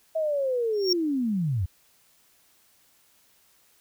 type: linear sweep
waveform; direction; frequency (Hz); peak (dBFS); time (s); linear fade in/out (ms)
sine; down; 650 to 80.1; -23; 0.15-1.66; 10
type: tone with exponential growth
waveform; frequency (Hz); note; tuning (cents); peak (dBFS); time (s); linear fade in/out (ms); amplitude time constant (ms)
triangle; 5530; F8; -18; -17; 0.73-0.93; 5; 43
effects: white hiss -62 dBFS RMS until 3.8 s